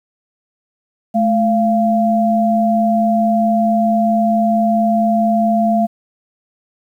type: tone pair together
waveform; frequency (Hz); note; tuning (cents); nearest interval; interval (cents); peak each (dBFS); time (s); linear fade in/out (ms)
sine; 216.5 / 688; A3 / F5; -28 / -26; octave + minor sixth; 2002; -14; 1.14-5.87; 20
effects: 8-bit